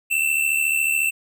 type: tone pair together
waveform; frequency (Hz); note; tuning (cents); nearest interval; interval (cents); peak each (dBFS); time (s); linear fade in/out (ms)
square; 2637 / 2711; E7 / E7; 0 / +48; unison; 48; -22; 0.1-1.11; 20
effects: none